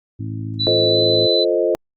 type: harmonic tone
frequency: 53.9 Hz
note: A1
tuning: 35 cents flat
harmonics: 2 / 3 / 4 / 5 / 6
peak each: -25 / -35 / -36 / -32 / -36 dBFS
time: 0.19-1.27 s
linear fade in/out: 10 ms
type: tone with pitch glide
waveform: sine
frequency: 3966 to 4010 Hz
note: B7 to B7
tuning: +7 to +26 cents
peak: -17 dBFS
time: 0.59-1.45 s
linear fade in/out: 20 ms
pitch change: +19 cents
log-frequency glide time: 0.89-0.97 s
type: chord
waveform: sine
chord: F dominant seventh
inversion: none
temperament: equal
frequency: 349.2 / 440 / 523.3 / 622.3 Hz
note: F4 / A4 / C5 / Eb5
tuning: 0 / 0 / 0 / 0 cents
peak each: -20 dBFS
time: 0.67-1.75 s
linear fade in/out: 0 ms
effects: Opus 48 kbps